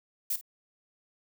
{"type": "noise with echo", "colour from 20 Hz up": "violet", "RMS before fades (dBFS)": -30, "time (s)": [0.3, 0.36], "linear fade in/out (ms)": 5, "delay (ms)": 52, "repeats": 1, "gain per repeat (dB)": -15, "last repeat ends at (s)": 0.412, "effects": []}